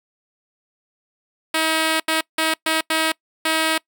5% pulse tone bursts at uneven times, 319 Hz, D#4, 43 cents sharp, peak -6 dBFS, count 6, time 1.54-2 / 2.08-2.21 / 2.38-2.54 / 2.66-2.81 / 2.9-3.12 / 3.45-3.78 s, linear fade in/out 5 ms, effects noise-tail reverb RT60 0.1 s tail -24 dB re dry

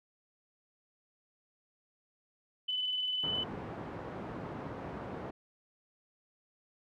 sine tone with tremolo, 3007 Hz, F#7, 27 cents sharp, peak -30 dBFS, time 2.68-3.44 s, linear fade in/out 10 ms, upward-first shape square, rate 20 Hz, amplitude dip 25%
pink band-pass noise, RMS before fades -42 dBFS, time 3.23-5.31 s, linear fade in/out 10 ms, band 110 to 1100 Hz, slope 12 dB/octave
effects none

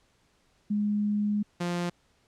sine / sawtooth tone pair in turn, 207.7 / 174.76 Hz, G#3 / F3, 0 / +1 cents, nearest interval minor third, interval 299 cents, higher first, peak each -24 dBFS, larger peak neither, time 0.7-1.43 / 1.6-1.9 s, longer first, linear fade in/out 10 ms, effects pink hiss -67 dBFS RMS until 2.27 s + low-pass 8000 Hz 12 dB/octave

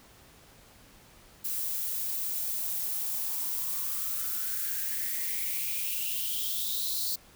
violet noise with high-pass filter sweep, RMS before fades -32 dBFS, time 1.44-7.16 s, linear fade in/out 10 ms, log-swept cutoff 400 to 4400 Hz, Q 7.6, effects pink hiss -56 dBFS RMS until 7.35 s

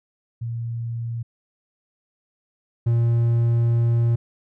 sine / triangle tone pair in turn, 116.54 / 117.2 Hz, A#2 / A#2, 0 / +10 cents, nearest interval unison, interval 10 cents, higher second, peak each -25 / -14 dBFS, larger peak second, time 0.41-1.23 / 2.86-4.16 s, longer second, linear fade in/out 10 ms, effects none

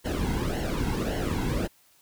brown noise with flanger, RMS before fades -28 dBFS, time 0.04-1.68 s, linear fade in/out 20 ms, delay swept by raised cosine 0.82 to 1.7 ms, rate 1.8 Hz, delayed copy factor -0.75, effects white hiss -61 dBFS RMS until 2.01 s

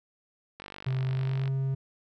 click train, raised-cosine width 0.3 ms, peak -25 dBFS, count 44, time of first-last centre 0.6-1.478 s, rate 49 Hz
triangle tone with pitch glide, 130.8 to 134.48 Hz, C3 to C3, 0 to +48 cents, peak -24 dBFS, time 0.86-1.75 s, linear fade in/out 10 ms, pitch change +48 cents, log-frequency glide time 1.09-1.46 s
effects none

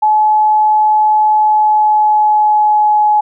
sine tone with pitch glide, 855 to 844.7 Hz, A5 to G#5, -50 to +29 cents, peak -7 dBFS, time 0.02-3.21 s, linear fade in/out 10 ms, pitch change -21 cents, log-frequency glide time 1.34-3.08 s, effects none

